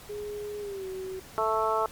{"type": "tone with pitch glide", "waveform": "sine", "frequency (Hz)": [415.7, 376.8], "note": ["G#4", "F#4"], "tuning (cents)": [2, 32], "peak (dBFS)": -33, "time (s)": [0.09, 1.2], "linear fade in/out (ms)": 10, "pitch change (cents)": -170, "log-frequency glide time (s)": [0.6, 0.86]}
{"type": "harmonic tone", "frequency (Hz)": 220, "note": "A3", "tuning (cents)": 0, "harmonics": [2, 3, 4, 5, 6], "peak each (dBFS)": [-30, -30, -30, -30, -30], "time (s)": [1.38, 1.86], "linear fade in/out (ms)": 0}
{"effects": ["pink hiss -48 dBFS RMS until 1.91 s", "MP3 96 kbps"]}